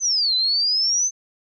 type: exponential two-way sweep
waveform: sine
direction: down then up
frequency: 6272 to 3988 to 6272 Hz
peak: -17 dBFS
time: 0-1.11 s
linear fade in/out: 50 ms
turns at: 0.35 s
effects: none